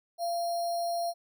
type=tone with sample-and-hold; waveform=sine; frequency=687 Hz; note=F5; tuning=29 cents flat; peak=-28 dBFS; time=0.18-1.14 s; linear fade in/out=50 ms; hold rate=4900 Hz; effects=none